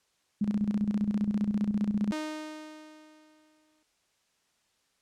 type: tone with tremolo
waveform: sine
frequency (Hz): 207.7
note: G#3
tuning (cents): 0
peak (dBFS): -23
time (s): 0.41-2.12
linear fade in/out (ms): 5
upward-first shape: square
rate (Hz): 15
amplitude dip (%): 65
type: tone with exponential decay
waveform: sawtooth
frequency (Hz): 308.4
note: D#4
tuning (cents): -15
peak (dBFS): -27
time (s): 2.12-3.83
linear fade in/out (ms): 1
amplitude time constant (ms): 370
effects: white hiss -72 dBFS RMS until 5.01 s + low-pass 8000 Hz 12 dB/octave